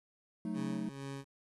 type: chord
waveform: triangle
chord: D# diminished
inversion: first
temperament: equal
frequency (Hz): 185 / 220 / 311.1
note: F#3 / A3 / D#4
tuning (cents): 0 / 0 / 0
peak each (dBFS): -38 / -36 / -39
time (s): 0.45-0.89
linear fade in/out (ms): 2
type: tone with tremolo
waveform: 20% pulse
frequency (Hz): 137.7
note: C#3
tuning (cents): -11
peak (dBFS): -35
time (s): 0.53-1.25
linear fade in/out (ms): 50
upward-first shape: sine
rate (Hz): 2.2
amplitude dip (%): 60
effects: resampled to 24000 Hz + 11-bit